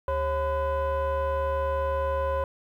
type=tone with frequency modulation; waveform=sine; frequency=542 Hz; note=C#5; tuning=39 cents flat; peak=-22 dBFS; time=0.08-2.44 s; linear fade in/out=2 ms; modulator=469 Hz; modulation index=1.1; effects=tanh soft clip ceiling -22 dBFS + 10-bit